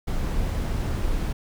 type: noise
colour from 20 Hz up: brown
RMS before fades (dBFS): -25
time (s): 0.07-1.33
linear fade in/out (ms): 10
effects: none